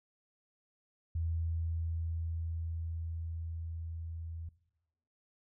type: tone with level ramp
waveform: sine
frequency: 82.41 Hz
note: E2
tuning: in tune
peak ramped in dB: -31 to -40 dBFS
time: 1.15-4.49 s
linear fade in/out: 5 ms
effects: noise-tail reverb RT60 0.9 s tail -19 dB re dry